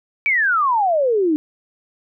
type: exponential sweep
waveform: sine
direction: down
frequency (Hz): 2349 to 293.7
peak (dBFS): -14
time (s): 0.26-1.36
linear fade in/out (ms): 0
effects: none